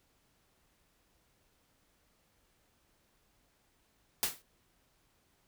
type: noise with exponential decay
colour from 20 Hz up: white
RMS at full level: -27 dBFS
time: 4.23-4.42 s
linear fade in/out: 0 ms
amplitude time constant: 40 ms
effects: pink hiss -72 dBFS RMS until 5.47 s